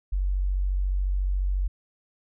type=tone; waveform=sine; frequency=47.08 Hz; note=F#1; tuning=31 cents sharp; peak=-22 dBFS; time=0.12-1.68 s; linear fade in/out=10 ms; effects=none